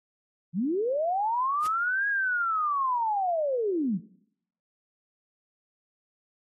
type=linear two-way sweep; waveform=sine; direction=up then down; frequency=153.3 to 1661.2 to 153.3 Hz; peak=-24 dBFS; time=0.53-4 s; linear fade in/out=50 ms; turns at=2.08 s
type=noise with exponential growth; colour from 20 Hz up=white; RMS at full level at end=-33 dBFS; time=1.59-1.67 s; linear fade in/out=5 ms; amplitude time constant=17 ms
effects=noise-tail reverb RT60 0.7 s tail -19 dB re dry + AAC 32 kbps